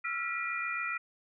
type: tone cluster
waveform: sine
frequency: 1328 / 1395 / 1953 / 2407 Hz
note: E6 / F6 / B6 / D7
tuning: +12 / -2 / -20 / +42 cents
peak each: -38 / -39 / -37 / -36 dBFS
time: 0.04-0.98 s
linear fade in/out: 10 ms
effects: none